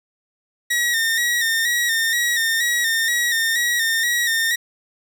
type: tone with vibrato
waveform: sawtooth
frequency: 1864.7 Hz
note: A#6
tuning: in tune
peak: -14 dBFS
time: 0.7-4.56 s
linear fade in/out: 10 ms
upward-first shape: square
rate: 2.1 Hz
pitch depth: 44 cents each way
effects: none